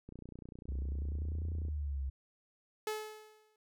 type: click train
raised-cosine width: 3 ms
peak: -35 dBFS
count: 49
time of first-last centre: 0.09-1.685 s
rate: 30.1 Hz
type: exponential two-way sweep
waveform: sine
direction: up then down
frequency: 65.9 to 81.7 to 65.9 Hz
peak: -34 dBFS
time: 0.68-2.1 s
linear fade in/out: 10 ms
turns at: 1.5 s
type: tone with exponential decay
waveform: sawtooth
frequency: 430 Hz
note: A4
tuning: 40 cents flat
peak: -29 dBFS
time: 2.87-3.56 s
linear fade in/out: 2 ms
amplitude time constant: 150 ms
effects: none